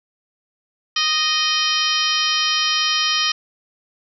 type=harmonic tone with a mistuned harmonic; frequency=621 Hz; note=D#5; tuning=3 cents flat; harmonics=2 / 3 / 4 / 5 / 6 / 7 / 8 / 9; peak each=-25 / -27 / -26 / -21 / -28 / -27 / -25 / -25 dBFS; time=0.96-3.32 s; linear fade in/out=5 ms; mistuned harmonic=7; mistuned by=-65 cents; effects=none

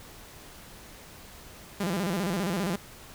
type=tone with vibrato; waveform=sawtooth; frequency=185 Hz; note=F#3; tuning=in tune; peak=-23 dBFS; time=1.8-2.76 s; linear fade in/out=5 ms; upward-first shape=square; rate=15 Hz; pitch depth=150 cents each way; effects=pink hiss -48 dBFS RMS until 3.14 s

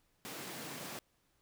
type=high-pass noise; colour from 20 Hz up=pink; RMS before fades=-45 dBFS; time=0.25-0.99 s; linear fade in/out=0 ms; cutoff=140 Hz; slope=24 dB/octave; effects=pink hiss -75 dBFS RMS until 1.41 s

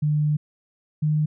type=tone pair in turn; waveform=sine; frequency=150 / 152.45 Hz; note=D3 / D#3; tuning=+37 / -35 cents; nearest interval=unison; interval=28 cents; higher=second; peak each=-18 dBFS; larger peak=neither; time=0.02-0.37 / 1.02-1.26 s; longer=first; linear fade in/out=10 ms; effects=none

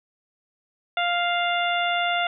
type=harmonic tone; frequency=699 Hz; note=F5; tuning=1 cent sharp; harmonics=1 / 2 / 3 / 4 / 5; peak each=-24 / -27 / -29 / -30 / -31 dBFS; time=0.97-2.27 s; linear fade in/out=2 ms; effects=none

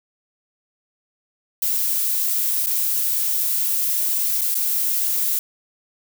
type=noise with dropouts; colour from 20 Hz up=violet; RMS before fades=-21 dBFS; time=1.62-5.39 s; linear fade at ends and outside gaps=2 ms; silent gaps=2.662-2.669 / 4.411-4.415 / 4.545-4.552 s; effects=none

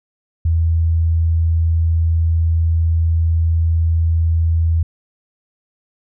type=tone; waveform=sine; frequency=82.2 Hz; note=E2; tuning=4 cents flat; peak=-12 dBFS; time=0.45-4.83 s; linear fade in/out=5 ms; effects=none

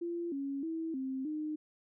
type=tone with pitch steps; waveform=sine; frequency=342.7 / 276.9 / 325.1 / 264 / 306.1 Hz; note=F4 / C#4 / E4 / C4 / D#4; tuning=-33 / -2 / -24 / +16 / -28 cents; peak=-34 dBFS; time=0.01-1.56 s; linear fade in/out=10 ms; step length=310 ms; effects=none

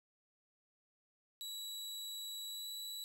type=tone with pitch glide; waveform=sawtooth; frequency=3910 to 3933 Hz; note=B7 to B7; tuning=-18 to -8 cents; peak=-40 dBFS; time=1.41-3.04 s; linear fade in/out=0 ms; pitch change=+10 cents; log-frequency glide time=2.47-2.67 s; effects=12-bit

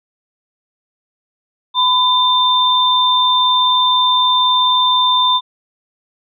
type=tone pair together; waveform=sine; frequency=1005 / 3581 Hz; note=B5 / A7; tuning=+30 / +30 cents; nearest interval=octave + minor seventh; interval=2200 cents; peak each=-13 dBFS; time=1.74-5.41 s; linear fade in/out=50 ms; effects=none

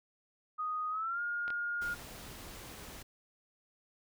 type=tone with pitch glide; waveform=sine; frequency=1244.5 to 1421.3 Hz; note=D#6 to F6; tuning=0 to +30 cents; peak=-33 dBFS; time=0.58-1.95 s; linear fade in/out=20 ms; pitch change=+230 cents; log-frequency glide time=0.9-1.21 s
type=clicks; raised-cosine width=0.3 ms; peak=-28 dBFS; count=2; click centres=1.48 / 1.504 s
type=noise; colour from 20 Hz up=pink; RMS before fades=-48 dBFS; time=1.81-3.03 s; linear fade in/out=10 ms
effects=none

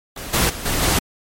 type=noise with level steps; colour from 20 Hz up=pink; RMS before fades=-31 / -17 / -30 / -21 / -17 dBFS; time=0.16-0.99 s; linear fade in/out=5 ms; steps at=0.33 / 0.49 / 0.65 / 0.82 s; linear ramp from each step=10 ms; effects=MP3 64 kbps

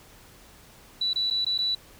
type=tone with dropouts; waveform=sine; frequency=3951 Hz; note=B7; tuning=in tune; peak=-23 dBFS; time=1.01-1.75 s; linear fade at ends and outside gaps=5 ms; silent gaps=1.133-1.158 / 1.302-1.308 / 1.448-1.464 / 1.579-1.587 s; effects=pink hiss -52 dBFS RMS until 1.99 s

